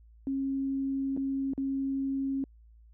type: tone with dropouts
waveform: sine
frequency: 271.2 Hz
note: C#4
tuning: 38 cents flat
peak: -28 dBFS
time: 0.27-2.44 s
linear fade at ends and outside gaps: 1 ms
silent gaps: 1.166-1.174 / 1.535-1.578 s
effects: added 56 Hz sine -53 dBFS peak until 2.93 s